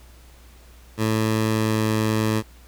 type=tone with pitch glide; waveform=15% pulse; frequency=110 to 109.24 Hz; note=A2 to A2; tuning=0 to -12 cents; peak=-13 dBFS; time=0.97-2.43 s; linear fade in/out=50 ms; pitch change=-12 cents; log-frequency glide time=1.48-1.86 s; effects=added 60 Hz sine -46 dBFS peak until 2.67 s + pink hiss -53 dBFS RMS until 2.67 s